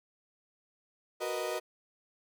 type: chord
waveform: 35% pulse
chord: B major seventh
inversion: second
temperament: equal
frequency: 370 / 466.2 / 493.9 / 622.3 Hz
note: F#4 / A#4 / B4 / D#5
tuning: 0 / 0 / 0 / 0 cents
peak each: -37 / -37 / -38 / -35 dBFS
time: 1.2-1.6 s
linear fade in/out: 20 ms
effects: none